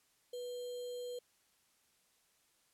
sine tone with sample-and-hold, 490.4 Hz, B4, 12 cents flat, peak -40 dBFS, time 0.33-1.19 s, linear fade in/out 5 ms, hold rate 3675 Hz, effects white hiss -73 dBFS RMS until 2.73 s + low-pass 12000 Hz 12 dB/octave

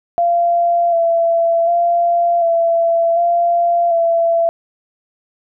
sine tone with vibrato, 680 Hz, F5, 46 cents flat, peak -11 dBFS, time 0.18-4.49 s, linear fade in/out 0 ms, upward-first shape square, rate 0.67 Hz, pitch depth 22 cents each way, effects none

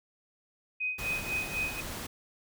sine tone with tremolo, 2507 Hz, D#7, 12 cents sharp, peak -28 dBFS, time 0.8-1.81 s, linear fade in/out 10 ms, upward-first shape sine, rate 4 Hz, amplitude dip 80%
pink noise, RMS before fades -39 dBFS, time 0.98-2.07 s, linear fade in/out 10 ms
effects none

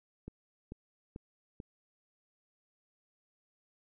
click train, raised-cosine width 3 ms, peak -30 dBFS, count 4, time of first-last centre 0.28-1.602 s, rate 2.27 Hz, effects none

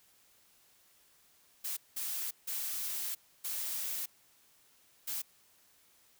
blue noise bursts at uneven times, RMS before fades -37 dBFS, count 5, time 1.64-1.77 / 1.96-2.31 / 2.47-3.15 / 3.44-4.06 / 5.07-5.22 s, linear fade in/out 10 ms, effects white hiss -66 dBFS RMS until 6.19 s

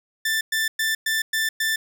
sawtooth tone bursts, 1772 Hz, A6, 12 cents sharp, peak -17 dBFS, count 6, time 0.25-1.76 s, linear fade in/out 5 ms, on 160 ms, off 110 ms, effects none

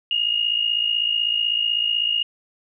sine tone pair together, 2813 / 2869 Hz, F7 / F7, +12 / +46 cents, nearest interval unison, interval 34 cents, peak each -24 / -20 dBFS, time 0.11-2.23 s, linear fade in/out 2 ms, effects none

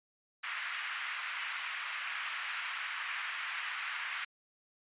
white band-pass noise, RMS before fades -39 dBFS, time 0.43-4.25 s, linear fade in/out 10 ms, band 1200 to 2600 Hz, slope 24 dB/octave, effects resampled to 8000 Hz

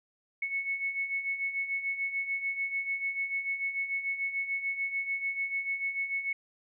sine beating tone pair, 2200 / 2206.8 Hz, C#7 / C#7, -14 / -8 cents, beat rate 6.8 Hz, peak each -37 / -31 dBFS, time 0.42-6.33 s, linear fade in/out 5 ms, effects none

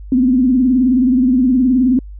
sine tone with vibrato, 254 Hz, B3, 49 cents sharp, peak -9 dBFS, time 0.12-1.99 s, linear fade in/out 2 ms, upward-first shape sine, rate 19 Hz, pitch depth 100 cents each way, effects added 50 Hz sine -29 dBFS peak until 2.19 s

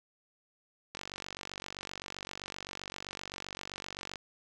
click train, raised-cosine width 0.2 ms, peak -22 dBFS, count 154, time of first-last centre 0.95-4.158 s, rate 47.7 Hz, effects none

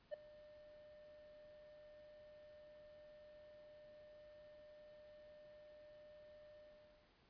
triangle tone with ADSR envelope, 600 Hz, D5, 37 cents sharp, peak -37 dBFS, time 0.11-7.13 s, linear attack 28 ms, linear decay 5 ms, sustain -20 dB, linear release 540 ms, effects pink hiss -72 dBFS RMS until 7.29 s + resampled to 11025 Hz

